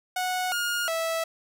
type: tone with pitch steps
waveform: sawtooth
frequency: 735 / 1424 / 655 Hz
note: F#5 / F6 / E5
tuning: -12 / +33 / -11 cents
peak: -22 dBFS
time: 0.16-1.24 s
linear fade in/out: 5 ms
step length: 360 ms
effects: none